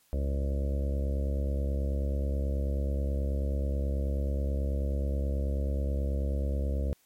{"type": "harmonic tone", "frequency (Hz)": 69.3, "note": "C#2", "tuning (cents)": 0, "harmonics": [1, 2, 3, 4, 5, 6, 7, 8, 9], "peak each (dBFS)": [-27, -40, -40, -43, -45, -51, -42, -42, -47], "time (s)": [0.13, 6.93], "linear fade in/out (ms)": 0, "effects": ["white hiss -66 dBFS RMS until 7.05 s", "MP3 64 kbps"]}